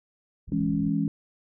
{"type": "low-pass noise", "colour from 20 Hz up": "white", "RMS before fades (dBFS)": -41, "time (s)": [0.47, 0.9], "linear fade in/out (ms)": 10, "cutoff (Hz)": 160, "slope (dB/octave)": 24}
{"type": "chord", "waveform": "sine", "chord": "C# minor", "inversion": "first", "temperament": "equal", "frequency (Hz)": [164.81, 207.7, 277.2], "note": ["E3", "G#3", "C#4"], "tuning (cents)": [0, 0, 0], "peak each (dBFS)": -27, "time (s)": [0.52, 1.08], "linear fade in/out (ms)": 2}
{"effects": []}